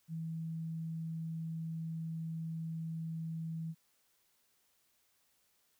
sine tone, 162.5 Hz, E3, 24 cents flat, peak -37 dBFS, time 0.08-3.75 s, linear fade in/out 50 ms, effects white hiss -74 dBFS RMS until 5.79 s

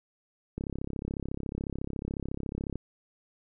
click train, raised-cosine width 3 ms, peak -21 dBFS, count 75, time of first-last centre 0.58-2.756 s, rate 34 Hz, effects none

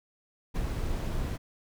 brown noise with ADSR envelope, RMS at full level -28 dBFS, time 0.54-1.38 s, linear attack 27 ms, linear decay 11 ms, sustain -3 dB, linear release 29 ms, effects none

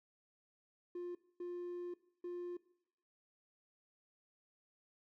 triangle tone bursts at uneven times, 352.6 Hz, F4, 17 cents sharp, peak -38 dBFS, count 3, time 0.95-1.15 / 1.4-1.94 / 2.24-2.57 s, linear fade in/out 5 ms, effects noise-tail reverb RT60 0.7 s tail -20 dB re dry + tanh soft clip ceiling -36 dBFS

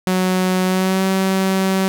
sawtooth tone with pitch glide, 185 to 190.75 Hz, F#3 to G3, 0 to -47 cents, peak -11 dBFS, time 0.07-1.88 s, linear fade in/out 0 ms, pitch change +53 cents, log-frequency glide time 0.65-1.04 s, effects none

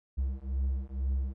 triangle beating tone pair, 65.41 / 67.51 Hz, C2 / C#2, 0 / -45 cents, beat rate 2.1 Hz, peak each -30 dBFS, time 0.17-1.34 s, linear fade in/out 20 ms, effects none

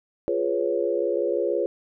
sine chord, C# dominant seventh, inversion first, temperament equal, 349.2 / 415.3 / 493.9 / 554.4 Hz, E#4 / G#4 / B4 / C#5, 0 / 0 / 0 / 0 cents, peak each -27 dBFS, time 0.28-1.66 s, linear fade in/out 0 ms, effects none

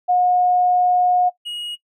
sine / triangle tone pair in turn, 722 / 2888 Hz, F#5 / F#7, -43 / -43 cents, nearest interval 2 octaves, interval 2400 cents, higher second, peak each -13 / -24 dBFS, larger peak first, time 0.08-1.3 / 1.45-1.76 s, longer first, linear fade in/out 20 ms, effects noise-tail reverb RT60 0.1 s tail -17 dB re dry

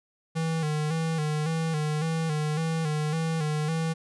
square tone with vibrato, 157 Hz, D#3, 16 cents sharp, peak -26 dBFS, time 0.35-3.94 s, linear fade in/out 20 ms, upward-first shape square, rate 1.8 Hz, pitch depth 58 cents each way, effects resampled to 24000 Hz

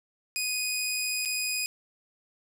15% pulse tone with dropouts, 2489 Hz, D#7, in tune, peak -21 dBFS, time 0.36-1.66 s, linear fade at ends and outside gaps 0 ms, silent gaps 1.251-1.257 s, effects none

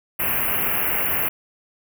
white band-stop noise, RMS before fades -22 dBFS, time 0.19-1.29 s, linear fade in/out 10 ms, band 2900 to 11000 Hz, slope 96 dB/octave, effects none

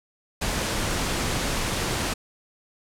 pink noise, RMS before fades -26 dBFS, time 0.41-2.14 s, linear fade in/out 10 ms, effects low-pass 10000 Hz 12 dB/octave

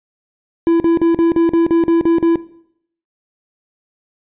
triangle tone bursts, 334.3 Hz, E4, 24 cents sharp, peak -7 dBFS, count 10, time 0.67-2.357 s, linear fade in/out 0 ms, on 130 ms, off 43 ms, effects noise-tail reverb RT60 0.7 s tail -18 dB re dry + resampled to 8000 Hz

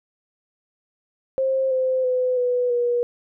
sine tone with pitch steps, 530 / 517.6 / 505.5 / 493.7 / 482.1 Hz, C5 / C5 / B4 / B4 / B4, +22 / -19 / +40 / -1 / -42 cents, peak -18 dBFS, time 1.38-3.03 s, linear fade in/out 0 ms, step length 330 ms, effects none

